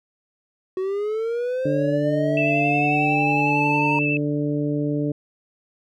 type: linear sweep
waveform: triangle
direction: up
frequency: 370 to 932.3 Hz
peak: -20 dBFS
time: 0.77-3.99 s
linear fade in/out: 2 ms
type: harmonic tone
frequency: 146.83 Hz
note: D3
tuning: in tune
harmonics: 1 / 2 / 3 / 4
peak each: -25 / -23 / -29 / -32 dBFS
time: 1.65-5.12 s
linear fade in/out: 5 ms
type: tone with vibrato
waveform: sine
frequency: 2637 Hz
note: E7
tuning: in tune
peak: -22 dBFS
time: 2.37-4.17 s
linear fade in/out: 2 ms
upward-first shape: triangle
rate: 11 Hz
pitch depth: 20 cents each way
effects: none